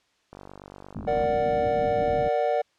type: click train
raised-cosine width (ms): 1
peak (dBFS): -28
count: 45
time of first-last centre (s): 0.33-1.235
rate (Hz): 48.6
type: low-pass noise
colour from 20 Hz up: white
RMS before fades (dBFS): -35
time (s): 0.95-2.29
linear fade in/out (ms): 10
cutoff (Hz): 290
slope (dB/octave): 48
type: chord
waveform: triangle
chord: Bb augmented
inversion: none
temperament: equal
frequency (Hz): 466.2 / 587.3 / 740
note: Bb4 / D5 / F#5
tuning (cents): 0 / 0 / 0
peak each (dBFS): -25 / -23 / -24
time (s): 1.07-2.62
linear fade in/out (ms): 10
effects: white hiss -67 dBFS RMS until 2.78 s + low-pass 5000 Hz 12 dB/octave